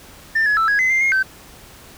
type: tone with pitch steps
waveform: sine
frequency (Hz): 1790 / 1692 / 1324 / 1660 / 2041 / 2094 / 2141 / 1544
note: A6 / G#6 / E6 / G#6 / C7 / C7 / C7 / G6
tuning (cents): +29 / +32 / +7 / -1 / -44 / +1 / +39 / -27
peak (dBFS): -12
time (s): 0.35-1.23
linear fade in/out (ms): 10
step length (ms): 110
effects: tanh soft clip ceiling -12 dBFS + pink hiss -43 dBFS RMS until 1.97 s